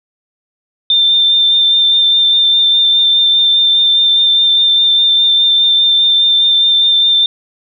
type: tone with vibrato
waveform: sine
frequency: 3583 Hz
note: A7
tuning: 31 cents sharp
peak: -7 dBFS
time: 0.9-7.26 s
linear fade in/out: 2 ms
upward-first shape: sine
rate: 4.9 Hz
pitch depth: 14 cents each way
effects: none